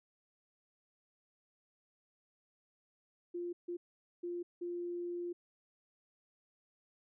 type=tone bursts at uneven times; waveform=sine; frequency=349.2 Hz; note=F4; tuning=in tune; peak=-37 dBFS; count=4; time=3.34-3.53 / 3.68-3.77 / 4.23-4.43 / 4.61-5.33 s; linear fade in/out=10 ms; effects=none